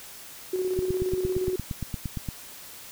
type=tone with tremolo; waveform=sine; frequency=370 Hz; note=F#4; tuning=in tune; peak=-23 dBFS; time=0.53-1.56 s; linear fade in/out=5 ms; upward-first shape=square; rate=17 Hz; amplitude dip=40%
type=click train; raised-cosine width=5 ms; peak=-18 dBFS; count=14; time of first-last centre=0.79-2.288 s; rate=8.68 Hz
effects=white hiss -44 dBFS RMS until 2.91 s